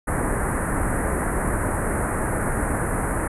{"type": "band-stop noise", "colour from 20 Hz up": "pink", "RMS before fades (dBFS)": -23, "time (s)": [0.07, 3.28], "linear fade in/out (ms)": 10, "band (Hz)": [1900, 9400], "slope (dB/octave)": 48, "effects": ["resampled to 24000 Hz"]}